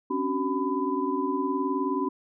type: tone cluster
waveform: sine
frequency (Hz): 267.6 / 286.8 / 376.6 / 1002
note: C4 / D4 / F#4 / B5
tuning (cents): +39 / -41 / +31 / +25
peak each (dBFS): -30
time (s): 0.1-2.09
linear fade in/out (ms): 10
effects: none